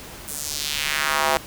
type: tone with high-pass filter sweep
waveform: square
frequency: 73.42 Hz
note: D2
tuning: in tune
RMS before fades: -24 dBFS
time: 0.28-1.37 s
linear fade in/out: 0 ms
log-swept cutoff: 9600 to 660 Hz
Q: 1.5
effects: pink hiss -39 dBFS RMS until 1.46 s